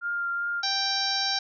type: tone with vibrato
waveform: sine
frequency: 1399 Hz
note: F6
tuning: 3 cents sharp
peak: -26 dBFS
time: 0.01-0.64 s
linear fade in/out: 50 ms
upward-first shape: triangle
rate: 2.6 Hz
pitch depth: 14 cents each way
type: harmonic tone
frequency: 784 Hz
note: G5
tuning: in tune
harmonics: 1 / 2 / 3 / 4 / 5 / 6 / 7 / 8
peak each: -32 / -33 / -39 / -40 / -30 / -32 / -29 / -41 dBFS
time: 0.63-1.39 s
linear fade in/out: 5 ms
effects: none